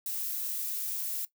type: noise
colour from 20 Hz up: violet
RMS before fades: -34 dBFS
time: 0.06-1.25 s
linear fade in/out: 2 ms
effects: noise-tail reverb RT60 0.1 s tail -17 dB re dry

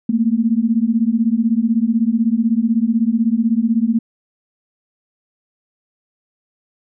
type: beating tone pair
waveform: sine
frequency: 220 / 236 Hz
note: A3 / A#3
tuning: 0 / +22 cents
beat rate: 16 Hz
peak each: -16 dBFS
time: 0.09-3.99 s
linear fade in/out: 5 ms
effects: none

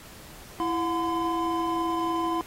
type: tone cluster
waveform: triangle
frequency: 332.5 / 723 / 1021 Hz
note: E4 / F#5 / C6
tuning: +15 / -40 / -43 cents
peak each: -26 / -32 / -26 dBFS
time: 0.6-2.41 s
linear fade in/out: 0 ms
effects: pink hiss -47 dBFS RMS until 2.46 s + AAC 48 kbps

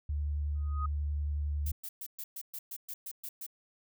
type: tone with vibrato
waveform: sine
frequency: 73.42 Hz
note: D2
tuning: in tune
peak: -30 dBFS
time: 0.09-1.72 s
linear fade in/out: 5 ms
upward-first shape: square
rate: 11 Hz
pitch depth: 10 cents each way
type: tone with exponential growth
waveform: sine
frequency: 1249 Hz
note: D#6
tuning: 6 cents sharp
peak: -32 dBFS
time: 0.55-0.86 s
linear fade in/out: 5 ms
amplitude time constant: 66 ms
type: noise bursts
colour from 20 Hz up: violet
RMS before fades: -41 dBFS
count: 11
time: 1.66-3.465 s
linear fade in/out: 5 ms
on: 55 ms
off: 120 ms
effects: none

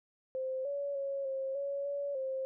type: tone with pitch steps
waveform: sine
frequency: 522 / 566 / 552 / 535 / 560 / 567 / 529 Hz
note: C5 / C#5 / C#5 / C5 / C#5 / C#5 / C5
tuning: -4 / +36 / -7 / +38 / +18 / +39 / +19 cents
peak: -33 dBFS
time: 0.35-2.45 s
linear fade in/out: 0 ms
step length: 300 ms
effects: none

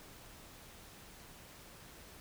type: silence
effects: pink hiss -55 dBFS RMS until 2.2 s

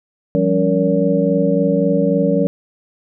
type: tone cluster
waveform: sine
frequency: 170.8 / 194.5 / 279.7 / 465.8 / 568 Hz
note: F3 / G3 / C#4 / A#4 / C#5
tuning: -38 / -13 / +16 / -1 / +42 cents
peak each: -19 dBFS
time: 0.35-2.47 s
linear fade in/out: 0 ms
effects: none

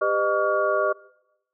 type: tone cluster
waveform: sine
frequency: 398.4 / 507 / 613 / 1135 / 1411 Hz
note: G4 / B4 / D#5 / C#6 / F6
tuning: +28 / +45 / -26 / +41 / +17 cents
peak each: -27 / -29 / -23 / -25 / -28 dBFS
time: 0.01-0.93 s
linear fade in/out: 10 ms
effects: noise-tail reverb RT60 0.9 s tail -22 dB re dry

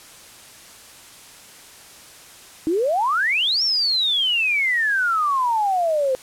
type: exponential two-way sweep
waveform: sine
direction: up then down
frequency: 305.1 to 5588 to 508 Hz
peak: -17 dBFS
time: 2.67-6.15 s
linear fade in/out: 0 ms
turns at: 3.63 s
effects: white hiss -44 dBFS RMS until 6.22 s + low-pass 11000 Hz 12 dB/octave

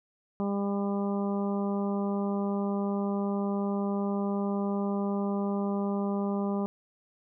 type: harmonic tone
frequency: 200.3 Hz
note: G3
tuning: 38 cents sharp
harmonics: 1 / 2 / 3 / 4 / 5 / 6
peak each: -28 / -34 / -38 / -40 / -42 / -44 dBFS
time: 0.4-6.66 s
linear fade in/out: 0 ms
effects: none

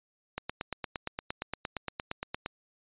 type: click train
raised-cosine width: 0.3 ms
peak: -17 dBFS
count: 19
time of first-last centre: 0.38-2.461 s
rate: 8.65 Hz
effects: resampled to 8000 Hz

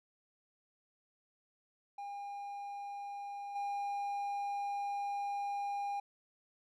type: tone with level steps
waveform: triangle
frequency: 807 Hz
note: G#5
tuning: 50 cents flat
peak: -39 / -33 dBFS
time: 1.98-6 s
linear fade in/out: 5 ms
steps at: 3.55 s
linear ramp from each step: 10 ms
effects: none

